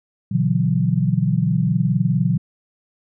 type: tone cluster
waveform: sine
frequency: 121.7 / 145.8 / 166.4 / 185.8 Hz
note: B2 / D3 / E3 / F#3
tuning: -25 / -12 / +17 / +7 cents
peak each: -21 dBFS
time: 0.31-2.38 s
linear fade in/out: 10 ms
effects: none